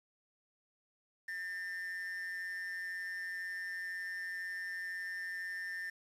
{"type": "tone with amplitude modulation", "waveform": "triangle", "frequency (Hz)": 1803, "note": "A6", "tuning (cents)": 42, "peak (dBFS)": -34, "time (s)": [1.28, 5.9], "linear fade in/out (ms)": 5, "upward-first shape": "sine", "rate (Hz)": 182, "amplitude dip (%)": 60, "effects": ["resampled to 32000 Hz", "10-bit"]}